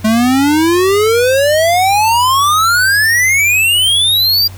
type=exponential sweep; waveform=square; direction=up; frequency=213.4 to 4819 Hz; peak=-9 dBFS; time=0.04-4.48 s; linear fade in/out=10 ms; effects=added 94 Hz sine -28 dBFS peak until 4.57 s + pink hiss -38 dBFS RMS until 4.57 s